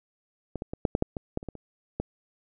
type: clicks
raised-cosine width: 2 ms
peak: -19 / -19 / -20 / -9 / -10 / -9 / -19 / -14 / -27 / -21 / -28 / -15 dBFS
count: 12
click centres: 0.557 / 0.621 / 0.735 / 0.852 / 0.951 / 1.024 / 1.168 / 1.374 / 1.429 / 1.487 / 1.553 / 2 s
effects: none